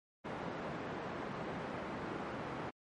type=band-pass noise; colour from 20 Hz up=pink; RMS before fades=-42 dBFS; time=0.24-2.71 s; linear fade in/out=20 ms; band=160 to 1500 Hz; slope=12 dB/octave; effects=MP3 48 kbps